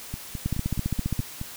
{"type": "two click trains", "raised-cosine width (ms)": 5, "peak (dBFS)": [-19, -13], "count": [7, 12], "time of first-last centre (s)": [[0.14, 1.414], [0.46, 1.193]], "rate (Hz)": [4.71, 15], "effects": ["white hiss -41 dBFS RMS until 1.56 s"]}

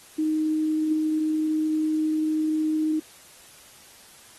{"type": "tone", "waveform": "sine", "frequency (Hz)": 311.1, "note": "D#4", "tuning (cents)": 0, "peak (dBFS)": -21, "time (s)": [0.18, 3], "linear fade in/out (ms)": 10, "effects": ["white hiss -50 dBFS RMS until 4.38 s", "AAC 32 kbps"]}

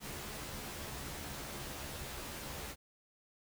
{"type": "noise with comb filter", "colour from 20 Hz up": "pink", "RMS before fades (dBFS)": -44, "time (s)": [0, 2.76], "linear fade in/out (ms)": 50, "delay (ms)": 14, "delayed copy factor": 0.6, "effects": []}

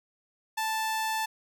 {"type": "tone", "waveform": "sawtooth", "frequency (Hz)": 880, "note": "A5", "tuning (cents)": 0, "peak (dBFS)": -24, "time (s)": [0.57, 1.26], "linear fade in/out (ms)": 10, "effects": []}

